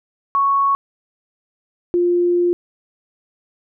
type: tone pair in turn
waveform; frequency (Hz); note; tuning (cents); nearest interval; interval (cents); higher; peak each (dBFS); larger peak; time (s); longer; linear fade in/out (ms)
sine; 1108.7 / 350.8; C#6 / F4; 0 / +8; octave + minor sixth; 1992; first; -13 / -13; neither; 0.35-0.75 / 1.94-2.53; second; 0
effects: none